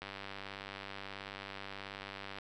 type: click train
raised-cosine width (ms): 0.3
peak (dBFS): -27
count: 234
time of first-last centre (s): 0.02-2.385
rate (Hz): 98.5
effects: none